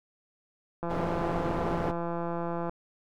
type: click train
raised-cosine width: 1 ms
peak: -20 dBFS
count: 318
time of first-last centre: 0.83-2.695 s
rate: 170 Hz
type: low-pass noise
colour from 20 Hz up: white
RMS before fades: -33 dBFS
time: 0.89-1.92 s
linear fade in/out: 20 ms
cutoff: 670 Hz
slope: 12 dB/octave
effects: none